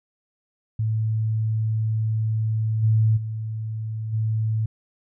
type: tone with level steps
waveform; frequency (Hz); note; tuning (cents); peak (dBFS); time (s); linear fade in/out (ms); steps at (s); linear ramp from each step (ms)
sine; 110; A2; 0; -20 / -15 / -26 / -20; 0.79-4.66; 5; 2.82 / 3.16 / 4.12; 20
effects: none